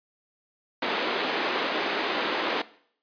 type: band-pass noise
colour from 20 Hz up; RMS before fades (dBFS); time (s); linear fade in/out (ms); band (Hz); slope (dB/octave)
pink; -28; 0.82-2.62; 5; 290 to 4000; 24
effects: noise-tail reverb RT60 0.6 s tail -19 dB re dry + resampled to 11025 Hz